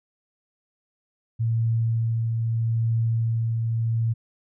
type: tone with tremolo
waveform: sine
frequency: 114.2 Hz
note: A#2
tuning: 35 cents flat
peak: -19 dBFS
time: 1.39-4.14 s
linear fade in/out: 20 ms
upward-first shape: triangle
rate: 0.79 Hz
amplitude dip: 30%
effects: none